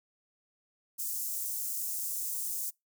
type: high-pass noise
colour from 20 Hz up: white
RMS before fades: -35 dBFS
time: 0.98-2.71 s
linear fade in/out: 20 ms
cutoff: 6700 Hz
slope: 24 dB/octave
effects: noise-tail reverb RT60 0.2 s tail -26 dB re dry